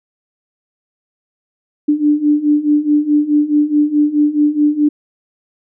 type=beating tone pair; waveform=sine; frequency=293.7 / 298.4 Hz; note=D4 / D4; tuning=0 / +28 cents; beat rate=4.7 Hz; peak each=-15 / -12 dBFS; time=1.88-4.89 s; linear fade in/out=10 ms; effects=none